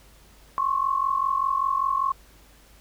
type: tone pair together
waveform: sine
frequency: 1063.6 / 1108.7 Hz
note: C6 / C#6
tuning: +28 / 0 cents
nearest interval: minor second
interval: 72 cents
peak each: -24 dBFS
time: 0.58-2.12 s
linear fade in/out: 0 ms
effects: added 50 Hz sine -53 dBFS peak until 2.8 s + pink hiss -55 dBFS RMS until 2.8 s